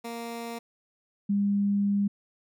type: tone pair in turn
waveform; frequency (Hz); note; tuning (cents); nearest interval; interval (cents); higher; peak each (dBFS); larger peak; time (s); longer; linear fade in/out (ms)
15% pulse / sine; 233.1 / 201.6; A#3 / G3; 0 / +49; minor third; 251; first; -28 / -22; second; 0.04-0.59 / 1.29-2.08; second; 10
effects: none